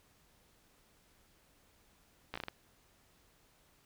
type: slowing click train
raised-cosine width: 0.3 ms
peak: -23 dBFS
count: 6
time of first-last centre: 2.34-2.484 s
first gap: 15 ms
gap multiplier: 1.33
effects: pink hiss -68 dBFS RMS until 3.85 s